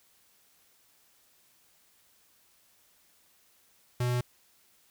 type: tone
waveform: square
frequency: 123.1 Hz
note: B2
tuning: 5 cents flat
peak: -27 dBFS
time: 4-4.21 s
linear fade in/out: 5 ms
effects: white hiss -65 dBFS RMS until 4.9 s